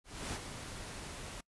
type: noise with ADSR envelope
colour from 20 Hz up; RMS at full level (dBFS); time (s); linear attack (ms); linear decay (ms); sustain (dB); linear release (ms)
pink; -38; 0.04-1.41; 290; 56; -7; 8
effects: noise-tail reverb RT60 0.1 s tail -24 dB re dry + resampled to 24000 Hz